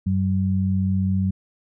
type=tone pair together; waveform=sine; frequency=94.95 / 189.9 Hz; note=F#2 / F#3; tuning=+45 / +45 cents; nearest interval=octave; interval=1200 cents; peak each=-21 dBFS; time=0.06-1.31 s; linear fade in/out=10 ms; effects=none